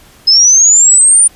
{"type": "linear sweep", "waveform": "sine", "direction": "up", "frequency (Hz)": [5070, 9300], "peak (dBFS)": -3, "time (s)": [0.27, 1.28], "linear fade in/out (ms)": 10, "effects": ["pink hiss -42 dBFS RMS until 1.35 s", "resampled to 32000 Hz"]}